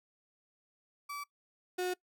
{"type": "tone pair in turn", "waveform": "35% pulse", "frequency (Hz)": [1153, 363.2], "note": ["D6", "F#4"], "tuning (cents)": [-32, -32], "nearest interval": "octave + minor sixth", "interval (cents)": 2000, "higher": "first", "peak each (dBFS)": [-37, -30], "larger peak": "second", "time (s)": [[1.09, 1.24], [1.78, 1.94]], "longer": "second", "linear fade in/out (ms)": 10, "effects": ["noise-tail reverb RT60 0.1 s tail -22 dB re dry"]}